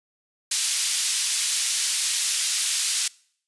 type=band-pass noise; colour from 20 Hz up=white; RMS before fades=-24 dBFS; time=0.51-3.08 s; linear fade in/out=5 ms; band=2900 to 10000 Hz; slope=12 dB/octave; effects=noise-tail reverb RT60 0.6 s tail -24 dB re dry + resampled to 24000 Hz